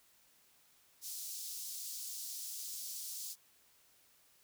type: high-pass noise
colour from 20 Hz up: pink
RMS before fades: -44 dBFS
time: 1.01-3.36 s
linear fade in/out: 50 ms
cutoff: 4800 Hz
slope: 24 dB/octave
effects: white hiss -68 dBFS RMS until 4.43 s